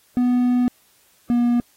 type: tone pair in turn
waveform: triangle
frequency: 246.9 / 240 Hz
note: B3 / B3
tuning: 0 / -49 cents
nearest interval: unison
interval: 49 cents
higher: first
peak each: -13 dBFS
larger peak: neither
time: 0.17-0.68 / 1.3-1.6 s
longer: first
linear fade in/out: 0 ms
effects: white hiss -58 dBFS RMS until 1.76 s + AAC 48 kbps